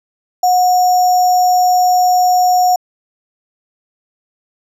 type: tone with sample-and-hold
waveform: sine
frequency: 729 Hz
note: F#5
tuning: 26 cents flat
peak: -8 dBFS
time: 0.43-2.76 s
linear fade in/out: 5 ms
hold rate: 6300 Hz
effects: low-pass 12000 Hz 12 dB/octave